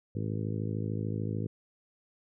harmonic tone, 53.4 Hz, G#1, 49 cents sharp, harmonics 2 / 3 / 4 / 5 / 6 / 7 / 8 / 9, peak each -33 / -37 / -39 / -41 / -43 / -44 / -45 / -46 dBFS, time 0.15-1.47 s, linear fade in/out 5 ms, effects none

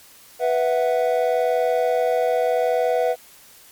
triangle chord, B suspended fourth, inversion none, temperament equal, 493.9 / 659.3 / 740 Hz, B4 / E5 / F#5, 0 / 0 / 0 cents, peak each -18 / -20 / -22 dBFS, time 0.39-3.16 s, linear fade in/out 50 ms, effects white hiss -48 dBFS RMS until 3.71 s + MP3 96 kbps

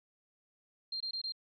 sine tone bursts, 4186 Hz, C8, in tune, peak -35 dBFS, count 4, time 0.92-1.322 s, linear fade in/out 5 ms, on 84 ms, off 22 ms, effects none

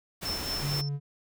pink noise, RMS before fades -36 dBFS, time 0.21-0.82 s, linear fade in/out 20 ms
sine tone with tremolo, 5330 Hz, E8, 18 cents sharp, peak -30 dBFS, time 0.25-0.89 s, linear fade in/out 5 ms, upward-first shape sine, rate 4.4 Hz, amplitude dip 65%
triangle tone, 142.6 Hz, C#3, 49 cents sharp, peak -27 dBFS, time 0.6-1 s, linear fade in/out 50 ms
effects none

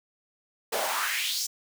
pink noise with high-pass filter sweep, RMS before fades -29 dBFS, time 0.72-1.47 s, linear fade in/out 10 ms, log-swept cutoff 460 to 6200 Hz, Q 3, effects none

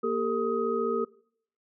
sine tone cluster, 234.8 / 397.9 / 452.6 / 1257 Hz, A#3 / G4 / A4 / D#6, +13 / +26 / +49 / +17 cents, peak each -33 / -30 / -28 / -33 dBFS, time 0.03-1.05 s, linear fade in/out 10 ms, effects noise-tail reverb RT60 0.6 s tail -22 dB re dry

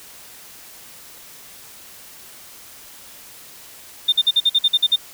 sine tone bursts, 3622 Hz, A7, 49 cents sharp, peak -10 dBFS, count 10, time 4.08-4.961 s, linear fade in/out 10 ms, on 44 ms, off 49 ms, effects tanh soft clip ceiling -8 dBFS + white hiss -42 dBFS RMS until 5.13 s

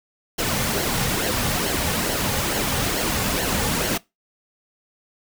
pink noise with flanger, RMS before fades -23 dBFS, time 0.38-3.98 s, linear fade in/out 10 ms, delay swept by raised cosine 0.81 to 3.11 ms, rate 2.3 Hz, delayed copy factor -0.55, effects noise-tail reverb RT60 0.2 s tail -21 dB re dry

